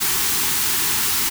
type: band-stop noise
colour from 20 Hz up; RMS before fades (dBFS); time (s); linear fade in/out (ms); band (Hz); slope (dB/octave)
white; -20; 0-1.3; 20; 450 to 780; 96
effects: none